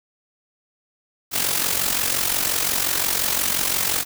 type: noise with amplitude modulation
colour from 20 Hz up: white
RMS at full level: -19 dBFS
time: 1.31-4.05 s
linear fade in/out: 50 ms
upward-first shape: sine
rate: 45.7 Hz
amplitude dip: 65%
effects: none